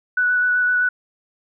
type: tone with vibrato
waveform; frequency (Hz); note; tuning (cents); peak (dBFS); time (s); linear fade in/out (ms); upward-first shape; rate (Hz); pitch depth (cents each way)
sine; 1480; F#6; 0; -15; 0.17-0.89; 5; square; 7.8; 10
effects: none